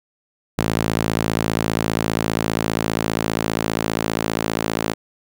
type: tone with high-pass filter sweep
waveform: sawtooth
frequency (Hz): 55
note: A1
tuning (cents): 0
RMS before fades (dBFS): -22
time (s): 0.58-4.94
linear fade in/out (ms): 10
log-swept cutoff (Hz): 140 to 240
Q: 0.77
effects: none